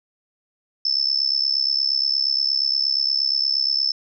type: tone with amplitude modulation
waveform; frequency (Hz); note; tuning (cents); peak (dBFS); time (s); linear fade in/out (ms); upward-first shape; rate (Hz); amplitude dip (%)
sine; 5274; E8; 0; -14; 0.85-3.92; 5; sine; 68.5; 90
effects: none